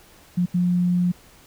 sine tone bursts at uneven times, 177.7 Hz, F3, 30 cents sharp, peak -17 dBFS, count 2, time 0.37-0.46 / 0.54-1.12 s, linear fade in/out 10 ms, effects pink hiss -51 dBFS RMS until 1.46 s

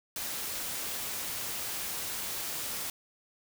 white noise, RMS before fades -36 dBFS, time 0.16-2.9 s, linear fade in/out 2 ms, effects none

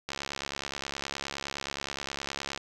click train, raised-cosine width 0.2 ms, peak -16 dBFS, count 174, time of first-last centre 0.09-2.576 s, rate 69.6 Hz, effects none

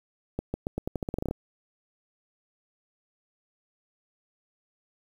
accelerating click train, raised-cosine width 2 ms, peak -16 dBFS, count 14, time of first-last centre 0.39-1.311 s, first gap 150 ms, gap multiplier 0.86, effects 8-bit

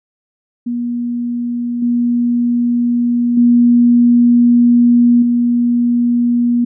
sine tone with level steps, 240 Hz, B3, 49 cents flat, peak -16 / -11 / -6 / -10 dBFS, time 0.66-6.65 s, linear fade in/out 10 ms, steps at 1.82 / 3.37 / 5.22 s, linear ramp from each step 5 ms, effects none

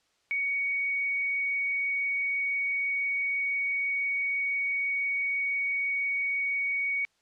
sine tone with frequency modulation, 2239 Hz, C#7, 17 cents sharp, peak -26 dBFS, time 0.31-7.05 s, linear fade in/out 0 ms, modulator 38 Hz, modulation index 0.38, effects white hiss -70 dBFS RMS until 7.21 s + low-pass 6000 Hz 12 dB/octave

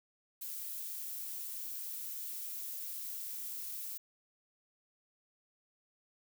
violet noise, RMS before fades -42 dBFS, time 0.41-3.98 s, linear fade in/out 10 ms, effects none

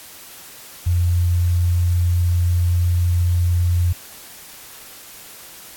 sine tone, 87.31 Hz, F2, in tune, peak -14 dBFS, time 0.86-3.93 s, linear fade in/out 10 ms, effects white hiss -40 dBFS RMS until 5.76 s + AAC 64 kbps

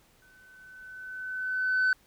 sine tone with exponential growth, 1513 Hz, F#6, 38 cents sharp, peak -18 dBFS, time 0.22-1.93 s, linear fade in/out 2 ms, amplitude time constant 370 ms, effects tanh soft clip ceiling -20 dBFS + pink hiss -63 dBFS RMS until 2.06 s

